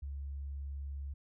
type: tone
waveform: sine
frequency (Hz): 69.8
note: C#2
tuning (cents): +13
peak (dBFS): -38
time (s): 0.02-1.14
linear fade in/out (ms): 10
effects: none